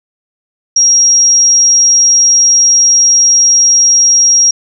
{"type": "tone", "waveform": "sine", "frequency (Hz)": 5630, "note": "F8", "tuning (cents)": 13, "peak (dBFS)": -4, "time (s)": [0.76, 4.51], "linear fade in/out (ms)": 5, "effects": []}